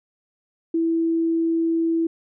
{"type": "tone", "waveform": "sine", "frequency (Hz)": 329.6, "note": "E4", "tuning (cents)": 0, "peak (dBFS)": -18, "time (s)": [0.74, 2.07], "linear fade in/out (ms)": 5, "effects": []}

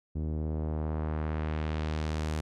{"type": "tone with low-pass filter sweep", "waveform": "sawtooth", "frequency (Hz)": 77.5, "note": "D#2", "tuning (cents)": -6, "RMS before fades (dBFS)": -32, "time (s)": [0.15, 2.41], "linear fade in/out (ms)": 10, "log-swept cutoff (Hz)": [300, 9700], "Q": 0.9, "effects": []}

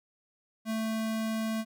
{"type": "tone", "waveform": "square", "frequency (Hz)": 221.4, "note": "A3", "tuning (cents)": 11, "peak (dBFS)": -30, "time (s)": [0.65, 1.65], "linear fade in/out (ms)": 50, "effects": []}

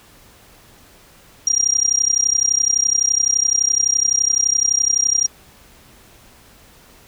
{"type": "tone with amplitude modulation", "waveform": "sine", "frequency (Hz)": 5700, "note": "F8", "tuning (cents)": 34, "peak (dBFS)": -10, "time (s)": [1.47, 5.27], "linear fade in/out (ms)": 2, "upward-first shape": "sine", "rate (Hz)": 31.8, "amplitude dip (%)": 95, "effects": ["pink hiss -48 dBFS RMS until 7.07 s"]}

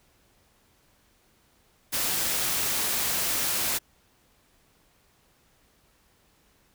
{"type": "noise", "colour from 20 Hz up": "white", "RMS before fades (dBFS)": -27, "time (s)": [1.92, 3.79], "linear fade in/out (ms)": 20, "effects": ["pink hiss -64 dBFS RMS until 6.74 s"]}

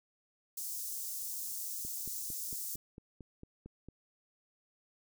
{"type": "high-pass noise", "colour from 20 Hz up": "white", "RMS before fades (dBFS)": -40, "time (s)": [0.57, 2.76], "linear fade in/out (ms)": 5, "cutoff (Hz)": 5700, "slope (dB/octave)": 24}
{"type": "click train", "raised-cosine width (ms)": 3, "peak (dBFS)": -35, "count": 10, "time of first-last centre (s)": [1.85, 3.886], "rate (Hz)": 4.42}
{"effects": []}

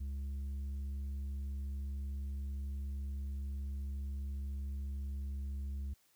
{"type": "tone with tanh clipping", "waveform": "sine", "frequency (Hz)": 69, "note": "C#2", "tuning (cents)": -7, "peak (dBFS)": -38, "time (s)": [0, 5.94], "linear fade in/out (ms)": 10, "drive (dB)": 5, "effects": ["white hiss -71 dBFS RMS until 6.15 s"]}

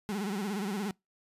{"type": "tone with vibrato", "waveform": "35% pulse", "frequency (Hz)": 200.7, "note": "G3", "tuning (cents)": 41, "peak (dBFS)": -30, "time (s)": [0.09, 0.91], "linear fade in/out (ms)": 0, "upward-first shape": "sine", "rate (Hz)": 17, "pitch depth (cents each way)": 130, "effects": ["noise-tail reverb RT60 0.2 s tail -26 dB re dry", "resampled to 32000 Hz"]}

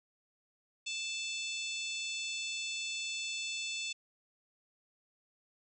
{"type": "harmonic tone with a mistuned harmonic", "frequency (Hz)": 879, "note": "A5", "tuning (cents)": -2, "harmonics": [3, 4, 5, 6, 7, 8, 9], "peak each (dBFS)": [-39, -41, -46, -50, -49, -47, -48], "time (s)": [0.86, 3.93], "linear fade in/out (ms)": 10, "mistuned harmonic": 9, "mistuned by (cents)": -19, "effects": []}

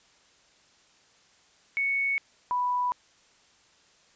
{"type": "tone pair in turn", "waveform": "sine", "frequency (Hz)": [2217, 987.6], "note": ["C#7", "B5"], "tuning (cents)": [0, 0], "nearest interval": "octave + major second", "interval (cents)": 1400, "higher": "first", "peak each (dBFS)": -24, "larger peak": "neither", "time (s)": [[1.77, 2.18], [2.51, 2.92]], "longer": "neither", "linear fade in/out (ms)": 0, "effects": ["white hiss -61 dBFS RMS until 4.15 s", "resampled to 16000 Hz"]}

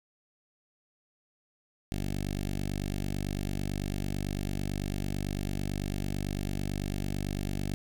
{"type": "tone with notch filter", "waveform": "10% pulse", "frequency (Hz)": 49, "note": "G1", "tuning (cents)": 0, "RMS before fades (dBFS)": -33, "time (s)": [1.92, 7.74], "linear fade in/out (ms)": 0, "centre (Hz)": 1100, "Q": 0.68, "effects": []}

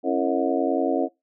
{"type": "harmonic tone with a mistuned harmonic", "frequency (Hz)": 90.4, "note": "F#2", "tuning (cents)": -40, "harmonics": [3, 4, 5, 6, 7, 8], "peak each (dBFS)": [-25, -26, -27, -28, -28, -29], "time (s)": [0.03, 1.09], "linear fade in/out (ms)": 50, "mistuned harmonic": 4, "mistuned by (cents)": -140, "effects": ["noise-tail reverb RT60 0.2 s tail -23 dB re dry"]}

